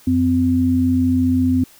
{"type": "tone pair together", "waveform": "sine", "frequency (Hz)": [90.43, 256.6], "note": ["F#2", "C4"], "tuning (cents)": [-39, -34], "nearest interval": "octave + tritone", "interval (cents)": 1805, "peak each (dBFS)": [-20, -14], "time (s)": [0.07, 1.64], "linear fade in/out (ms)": 5, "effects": ["white hiss -48 dBFS RMS until 1.79 s"]}